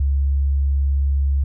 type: tone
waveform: sine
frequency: 69.3 Hz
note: C#2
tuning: in tune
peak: -15 dBFS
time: 0-1.44 s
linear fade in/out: 5 ms
effects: none